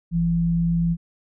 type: tone pair together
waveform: sine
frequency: 50.04 / 168.3 Hz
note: G1 / E3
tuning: +36 / +36 cents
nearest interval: octave + major sixth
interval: 2100 cents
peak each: -29 / -18 dBFS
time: 0.11-0.97 s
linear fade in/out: 50 ms
effects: none